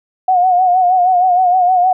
sine tone with vibrato, 729 Hz, F#5, 26 cents flat, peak -8 dBFS, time 0.28-1.93 s, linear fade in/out 5 ms, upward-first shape sine, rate 6.4 Hz, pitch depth 57 cents each way, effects none

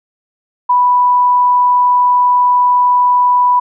sine tone, 987 Hz, B5, 1 cent flat, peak -7 dBFS, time 0.69-3.6 s, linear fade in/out 10 ms, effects none

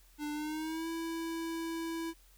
square tone with pitch glide, 297.1 to 329.7 Hz, D4 to E4, +20 to 0 cents, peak -36 dBFS, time 0.18-2.14 s, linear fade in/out 50 ms, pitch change +180 cents, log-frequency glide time 0.33-0.88 s, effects added 44 Hz sine -60 dBFS peak until 2.37 s + white hiss -65 dBFS RMS until 2.37 s

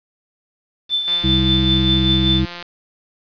sine tone with tremolo, 3532 Hz, A7, 6 cents sharp, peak -14 dBFS, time 0.89-2.43 s, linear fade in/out 50 ms, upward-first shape triangle, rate 5.1 Hz, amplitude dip 65%
click train, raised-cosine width 0.2 ms, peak -14 dBFS, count 270, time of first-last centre 1.08-2.626 s, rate 174 Hz
harmonic tone, 64.9 Hz, C2, 13 cents flat, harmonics 1 / 2 / 3 / 5, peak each -20 / -20 / -20 / -20 dBFS, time 1.23-2.46 s, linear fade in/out 20 ms
effects resampled to 11025 Hz + 7-bit

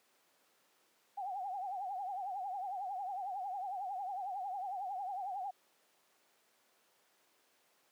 sine tone with vibrato, 770 Hz, G5, 31 cents flat, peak -37 dBFS, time 1.17-5.51 s, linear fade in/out 10 ms, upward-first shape triangle, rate 11 Hz, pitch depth 140 cents each way, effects pink hiss -71 dBFS RMS until 7.91 s + high-pass 400 Hz 12 dB/octave

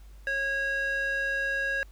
square tone with band-pass filter, 548 Hz, C#5, 20 cents flat, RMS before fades -29 dBFS, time 0.27-1.83 s, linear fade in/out 0 ms, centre 1800 Hz, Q 3.6, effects added 50 Hz sine -46 dBFS peak until 1.91 s + pink hiss -62 dBFS RMS until 1.91 s

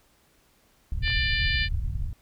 pink low-pass noise, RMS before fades -28 dBFS, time 0.92-2.13 s, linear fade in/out 2 ms, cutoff 110 Hz, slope 24 dB/octave
harmonic tone, 593 Hz, D5, 17 cents sharp, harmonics 3 / 4 / 5 / 6 / 7 / 8, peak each -28 / -30 / -32 / -34 / -35 / -36 dBFS, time 1.02-1.69 s, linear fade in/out 50 ms
clicks, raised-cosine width 0.3 ms, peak -26 dBFS, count 2, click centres 1.078 / 1.102 s
effects pink hiss -63 dBFS RMS until 2.21 s

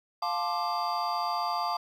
triangle tone cluster, 702 / 873 / 1047 / 1182 / 4720 Hz, F5 / A5 / C6 / D6 / D8, +9 / -14 / +1 / +11 / +8 cents, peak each -31 / -31 / -34 / -31 / -38 dBFS, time 0.22-1.77 s, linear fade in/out 5 ms, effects none

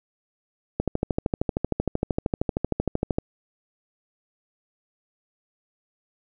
click train, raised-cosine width 2 ms, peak -9 dBFS, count 32, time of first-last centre 0.8-3.185 s, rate 13 Hz, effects none

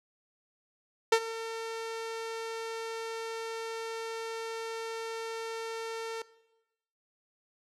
sawtooth tone with ADSR envelope, 452.5 Hz, A4, 48 cents sharp, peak -14 dBFS, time 1.12-6.22 s, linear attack 6 ms, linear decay 66 ms, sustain -17 dB, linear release 3 ms, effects noise-tail reverb RT60 1.0 s tail -19 dB re dry + low-pass 8000 Hz 12 dB/octave

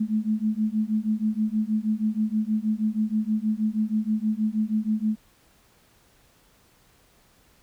sine beating tone pair, 212.9 / 219.2 Hz, G#3 / A3, +43 / -6 cents, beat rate 6.3 Hz, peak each -25 dBFS, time 0-5.16 s, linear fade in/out 10 ms, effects pink hiss -60 dBFS RMS until 7.62 s

